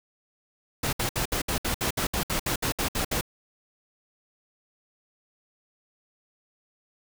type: noise bursts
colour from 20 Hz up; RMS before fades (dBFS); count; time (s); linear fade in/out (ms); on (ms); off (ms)
pink; -27; 15; 0.83-3.211; 5; 99; 64
effects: none